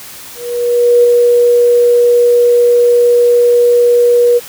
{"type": "tone with ADSR envelope", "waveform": "sine", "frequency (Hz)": 481.4, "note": "B4", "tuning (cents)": -44, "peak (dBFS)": -3, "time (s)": [0.35, 4.4], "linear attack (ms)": 690, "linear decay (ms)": 5, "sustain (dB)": -2, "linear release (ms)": 31, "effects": ["white hiss -31 dBFS RMS until 4.48 s"]}